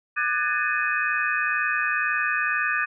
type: tone cluster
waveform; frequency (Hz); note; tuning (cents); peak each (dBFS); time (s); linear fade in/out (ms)
sine; 1201 / 1496 / 1667 / 1789 / 2506; D6 / F#6 / G#6 / A6 / D#7; +38 / +19 / +6 / +28 / +12; -28; 0.16-2.86; 20
effects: none